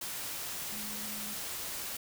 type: tone in noise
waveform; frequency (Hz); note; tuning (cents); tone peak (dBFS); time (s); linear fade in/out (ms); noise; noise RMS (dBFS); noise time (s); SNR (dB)
sine; 210; G#3; +19; -46; 0.72-1.34; 5; white; -39; 0.01-1.97; -10
effects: none

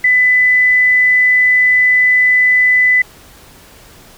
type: tone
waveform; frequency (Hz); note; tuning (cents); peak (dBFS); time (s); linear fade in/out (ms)
sine; 2000; B6; +21; -7; 0.04-3.02; 5
effects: pink hiss -41 dBFS RMS until 4.17 s

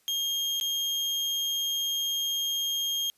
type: tone with dropouts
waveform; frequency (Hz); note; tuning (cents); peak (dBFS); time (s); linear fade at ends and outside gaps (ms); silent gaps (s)
35% pulse; 3228; G#7; -50; -25; 0.08-3.1; 0; 0.6-0.611
effects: white hiss -67 dBFS RMS until 3.17 s + resampled to 32000 Hz

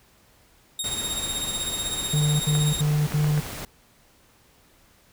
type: tone with tremolo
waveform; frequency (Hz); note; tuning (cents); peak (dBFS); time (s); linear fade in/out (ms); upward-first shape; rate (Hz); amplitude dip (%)
20% pulse; 3729; A#7; 0; -19; 0.79-2.81; 2; sine; 16; 55
type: noise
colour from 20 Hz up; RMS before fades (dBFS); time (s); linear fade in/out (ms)
pink; -35; 0.84-3.65; 2
type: tone bursts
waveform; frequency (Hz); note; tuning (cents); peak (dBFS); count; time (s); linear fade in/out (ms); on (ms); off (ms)
triangle; 149.7; D3; +33; -17; 4; 2.13-3.405; 10; 270; 65
type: clicks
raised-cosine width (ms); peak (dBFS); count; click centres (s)
0.5; -17; 4; 2.552 / 3.122 / 3.244 / 3.377
effects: pink hiss -58 dBFS RMS until 5.12 s

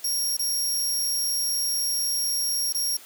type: tone with dropouts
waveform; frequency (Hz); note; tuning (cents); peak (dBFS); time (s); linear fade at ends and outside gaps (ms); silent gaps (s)
20% pulse; 5588; F8; 0; -18; 0.04-2.97; 5; 0.369-0.392 / 2.726-2.746
effects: white hiss -47 dBFS RMS until 3.05 s + high-pass 200 Hz 12 dB/octave

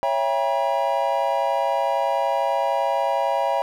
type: chord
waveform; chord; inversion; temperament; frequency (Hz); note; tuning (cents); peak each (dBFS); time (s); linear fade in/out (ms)
triangle; C# diminished seventh; none; just; 554.4 / 665.2 / 798.3 / 957.9; C#5 / E5 / G5 / Bb5; 0 / +16 / +31 / +47; -23; 0.03-3.62; 0
effects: 9-bit

